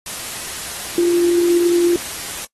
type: tone in noise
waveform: sine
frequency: 346.3 Hz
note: F4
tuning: 15 cents flat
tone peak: -12 dBFS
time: 0.98-1.96 s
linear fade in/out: 2 ms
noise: white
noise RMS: -28 dBFS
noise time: 0.06-2.45 s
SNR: +13 dB
effects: noise-tail reverb RT60 0.1 s tail -22 dB re dry + AAC 32 kbps